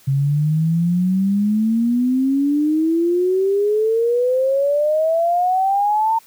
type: exponential sweep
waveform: sine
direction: up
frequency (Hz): 134.5 to 912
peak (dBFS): -14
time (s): 0.07-6.19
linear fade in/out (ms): 10
effects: white hiss -50 dBFS RMS until 6.26 s + high-pass 60 Hz 12 dB/octave